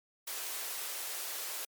white high-pass noise, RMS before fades -39 dBFS, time 0.27-1.65 s, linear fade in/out 5 ms, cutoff 380 Hz, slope 24 dB/octave, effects MP3 96 kbps

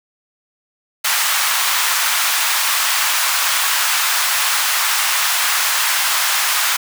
pink high-pass noise, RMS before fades -17 dBFS, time 1.04-6.77 s, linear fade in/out 10 ms, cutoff 980 Hz, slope 24 dB/octave, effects none

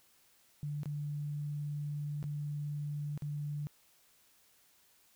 sine tone with dropouts, 146.83 Hz, D3, in tune, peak -35 dBFS, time 0.63-3.67 s, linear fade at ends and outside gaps 0 ms, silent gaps 0.833-0.857 / 2.228-2.24 / 3.176-3.222 s, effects white hiss -67 dBFS RMS until 5.15 s

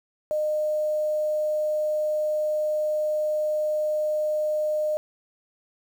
sine tone with quantisation, 610 Hz, D#5, 34 cents flat, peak -22 dBFS, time 0.31-4.97 s, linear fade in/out 0 ms, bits 8, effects none

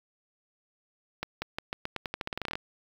accelerating click train, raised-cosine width 0.3 ms, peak -16 dBFS, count 18, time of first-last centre 1.23-2.555 s, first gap 190 ms, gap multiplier 0.87, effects 7-bit

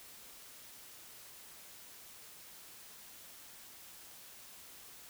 silence, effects white hiss -54 dBFS RMS until 5.09 s

